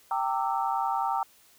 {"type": "chord", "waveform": "sine", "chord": "E half-diminished seventh", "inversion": "first", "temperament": "equal with one note detuned", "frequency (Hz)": [784, 914.7, 1174.7, 1318.5], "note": ["G5", "Bb5", "D6", "E6"], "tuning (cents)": [0, -33, 0, 0], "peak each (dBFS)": [-29, -29, -34, -34], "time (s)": [0.11, 1.23], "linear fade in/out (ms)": 2, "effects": ["white hiss -59 dBFS RMS until 1.58 s"]}